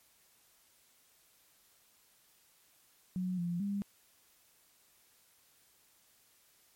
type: tone with pitch steps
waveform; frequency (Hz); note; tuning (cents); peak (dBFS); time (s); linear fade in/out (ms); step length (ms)
sine; 183.1 / 173.5 / 200.8; F#3 / F3 / G3; -18 / -11 / +42; -32; 3.16-3.82; 0; 220
effects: white hiss -67 dBFS RMS until 6.75 s + MP3 64 kbps